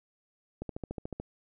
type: click train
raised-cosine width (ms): 2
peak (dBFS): -23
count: 9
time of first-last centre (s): 0.62-1.2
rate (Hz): 13.8
effects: none